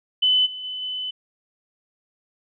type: tone with level steps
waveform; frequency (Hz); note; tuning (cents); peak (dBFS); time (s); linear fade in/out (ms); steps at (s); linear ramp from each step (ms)
sine; 3016; F#7; +32; -15 / -31 / -28 / -26; 0.22-1.11; 10; 0.45 / 0.63 / 0.81; 20
effects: none